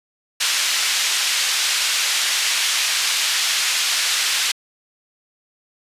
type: band-pass noise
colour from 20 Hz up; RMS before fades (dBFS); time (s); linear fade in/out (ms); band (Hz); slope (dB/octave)
pink; -20; 0.4-4.52; 10; 2400 to 7300; 12
effects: resampled to 32000 Hz